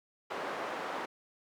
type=band-pass noise; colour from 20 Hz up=white; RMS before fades=-38 dBFS; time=0.3-1.06 s; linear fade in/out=10 ms; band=360 to 1100 Hz; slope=12 dB/octave; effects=none